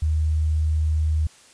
sine tone, 77.78 Hz, D#2, in tune, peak -18 dBFS, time 0.02-1.27 s, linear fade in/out 5 ms, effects white hiss -51 dBFS RMS until 1.53 s + resampled to 22050 Hz

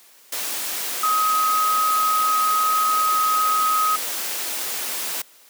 sine tone in noise, 1263 Hz, D#6, 26 cents sharp, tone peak -17 dBFS, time 1.03-3.96 s, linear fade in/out 5 ms, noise white, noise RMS -27 dBFS, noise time 0.32-5.22 s, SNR +7 dB, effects white hiss -51 dBFS RMS until 5.49 s + high-pass 300 Hz 12 dB/octave

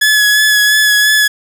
sawtooth tone with vibrato, 1700 Hz, G#6, 40 cents sharp, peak -4 dBFS, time 0.01-1.28 s, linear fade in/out 10 ms, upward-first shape sine, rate 2.9 Hz, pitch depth 21 cents each way, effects none

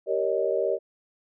sine chord, Eb dominant seventh, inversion first, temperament just, 388.9 / 466.7 / 560 / 622.3 Hz, G4 / Bb4 / Db5 / Eb5, -14 / +2 / +18 / 0 cents, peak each -28 dBFS, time 0.06-0.79 s, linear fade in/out 50 ms, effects none

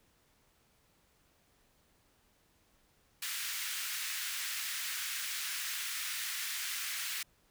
pink high-pass noise, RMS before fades -38 dBFS, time 3.22-7.23 s, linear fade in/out 5 ms, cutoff 1600 Hz, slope 24 dB/octave, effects pink hiss -70 dBFS RMS until 7.5 s

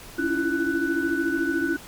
sine tone cluster, 280.2 / 327.3 / 341 / 1488 Hz, C#4 / E4 / F4 / F#6, +19 / -12 / -41 / +9 cents, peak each -27 dBFS, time 0.18-1.77 s, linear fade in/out 10 ms, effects pink hiss -43 dBFS RMS until 1.87 s + MP3 96 kbps

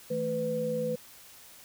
sine tone cluster, 162.1 / 220.1 / 499.7 Hz, E3 / A3 / B4, -29 / +1 / +20 cents, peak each -37 / -36 / -29 dBFS, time 0.1-0.96 s, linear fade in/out 10 ms, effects white hiss -52 dBFS RMS until 1.64 s

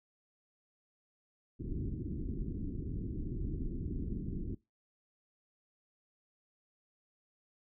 pink low-pass noise, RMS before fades -38 dBFS, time 1.59-4.55 s, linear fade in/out 10 ms, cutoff 360 Hz, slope 48 dB/octave, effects noise-tail reverb RT60 0.2 s tail -20 dB re dry

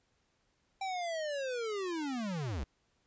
square linear sweep, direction down, 785 to 56.6 Hz, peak -35 dBFS, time 0.81-2.64 s, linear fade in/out 5 ms, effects pink hiss -75 dBFS RMS until 3.06 s + resampled to 16000 Hz

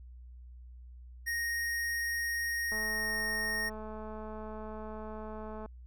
square tone with pitch glide, 1864.7 to 1852.9 Hz, A#6 to A#6, 0 to -11 cents, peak -32 dBFS, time 1.26-3.7 s, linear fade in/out 20 ms, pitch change -11 cents, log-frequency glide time 2.75-3.16 s
click train, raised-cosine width 1 ms, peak -31 dBFS, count 636, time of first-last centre 2.72-5.66 s, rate 216 Hz
effects added 61 Hz sine -47 dBFS peak until 5.86 s

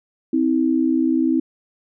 sine tone pair together, 261.6 / 321.9 Hz, C4 / E4, 0 / -41 cents, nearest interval major third, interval 359 cents, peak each -18 dBFS, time 0.33-1.4 s, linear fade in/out 5 ms, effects none

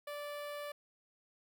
sawtooth tone with notch filter, 584 Hz, D5, 10 cents flat, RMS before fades -43 dBFS, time 0.07-0.72 s, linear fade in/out 5 ms, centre 6400 Hz, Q 1.3, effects none

